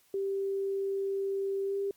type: tone with pitch glide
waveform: sine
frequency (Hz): 392 to 397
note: G4 to G4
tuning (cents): 0 to +22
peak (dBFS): -29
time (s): 0.14-1.91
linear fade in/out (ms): 2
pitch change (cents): +22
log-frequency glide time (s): 1.64-1.77
effects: white hiss -66 dBFS RMS until 1.96 s + Opus 48 kbps